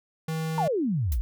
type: tone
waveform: square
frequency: 160 Hz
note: D#3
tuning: 49 cents sharp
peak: -28 dBFS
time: 0.28-0.68 s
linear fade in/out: 5 ms
type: exponential sweep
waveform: sine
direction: down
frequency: 932.3 to 48.57 Hz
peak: -23 dBFS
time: 0.58-1.21 s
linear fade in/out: 0 ms
type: noise with exponential decay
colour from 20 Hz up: blue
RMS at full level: -33 dBFS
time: 1.12-1.2 s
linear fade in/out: 1 ms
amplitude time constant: 17 ms
effects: none